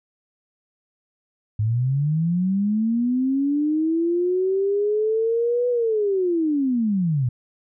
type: linear two-way sweep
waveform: sine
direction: up then down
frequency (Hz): 103.4 to 493.9 to 116.4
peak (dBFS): -18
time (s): 1.59-7.29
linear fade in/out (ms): 5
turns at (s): 5.69
effects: none